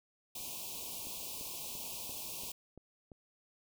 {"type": "band-stop noise", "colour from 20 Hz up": "white", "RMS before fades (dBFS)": -43, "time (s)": [0.35, 2.52], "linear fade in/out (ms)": 5, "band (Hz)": [1100, 2400], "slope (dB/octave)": 96}
{"type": "click train", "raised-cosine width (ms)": 2, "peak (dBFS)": -38, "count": 7, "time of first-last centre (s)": [1.07, 3.118], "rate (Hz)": 2.93}
{"effects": []}